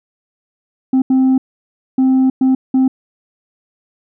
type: tone bursts at uneven times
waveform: sine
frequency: 261.6 Hz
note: C4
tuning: in tune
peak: -6 dBFS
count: 5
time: 0.93-1.02 / 1.1-1.38 / 1.98-2.3 / 2.41-2.55 / 2.74-2.88 s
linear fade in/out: 5 ms
effects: tanh soft clip ceiling -8 dBFS